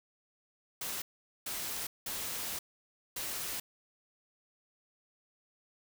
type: noise bursts at uneven times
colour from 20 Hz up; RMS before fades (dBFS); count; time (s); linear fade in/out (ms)
white; -38; 4; 0.81-1.02 / 1.46-1.87 / 2.06-2.59 / 3.16-3.6; 5
effects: none